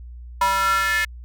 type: tone with high-pass filter sweep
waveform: square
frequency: 194.3 Hz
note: G3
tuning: 15 cents flat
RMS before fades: -20 dBFS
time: 0.41-1.05 s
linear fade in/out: 5 ms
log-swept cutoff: 1000 to 1900 Hz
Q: 5.6
effects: added 60 Hz sine -35 dBFS peak until 1.24 s